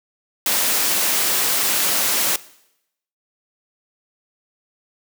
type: noise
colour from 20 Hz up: white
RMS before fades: -19 dBFS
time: 0.46-2.36 s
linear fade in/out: 2 ms
effects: noise-tail reverb RT60 0.8 s tail -19 dB re dry + high-pass 200 Hz 12 dB/octave